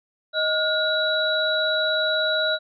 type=tone cluster; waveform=sine; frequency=626 / 1432 / 3905 Hz; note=D#5 / F6 / B7; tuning=+10 / +43 / -20 cents; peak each=-24 dBFS; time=0.33-2.59 s; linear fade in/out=50 ms; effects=none